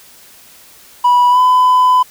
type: tone with pitch glide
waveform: triangle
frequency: 980 to 1005.8 Hz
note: B5 to B5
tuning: -14 to +31 cents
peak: -4 dBFS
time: 1.04-2.03 s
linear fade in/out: 10 ms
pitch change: +45 cents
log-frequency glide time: 1.3-1.39 s
effects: tanh soft clip ceiling -1 dBFS + white hiss -42 dBFS RMS until 2.1 s